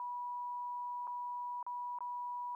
sine tone with dropouts, 976 Hz, B5, 21 cents flat, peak -38 dBFS, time 0-2.55 s, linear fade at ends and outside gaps 1 ms, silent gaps 1.071-1.076 / 1.628-1.665 / 1.987-2.006 s, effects 13-bit

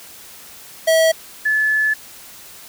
square / sine tone pair in turn, 647 / 1727.3 Hz, E5 / A6, -32 / -32 cents, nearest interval octave + perfect fourth, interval 1700 cents, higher second, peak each -12 / -14 dBFS, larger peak first, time 0.87-1.12 / 1.45-1.94 s, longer second, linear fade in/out 10 ms, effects white hiss -40 dBFS RMS until 2.68 s

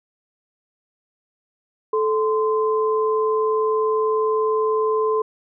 sine tone pair together, 435.4 / 1035.6 Hz, A4 / C6, -18 / -18 cents, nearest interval octave + minor third, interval 1500 cents, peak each -18 / -23 dBFS, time 1.93-5.22 s, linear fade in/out 5 ms, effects none

